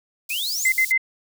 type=high-pass noise; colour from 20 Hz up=white; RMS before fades=-31 dBFS; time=0.29-0.92 s; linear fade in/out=5 ms; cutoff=4400 Hz; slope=24 dB/octave
type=exponential sweep; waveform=sine; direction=up; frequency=2398 to 8372 Hz; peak=-24 dBFS; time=0.3-0.69 s; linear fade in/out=5 ms
type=tone bursts; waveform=sine; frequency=2067 Hz; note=C7; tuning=22 cents flat; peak=-15 dBFS; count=3; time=0.65-0.978 s; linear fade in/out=5 ms; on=72 ms; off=56 ms
effects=none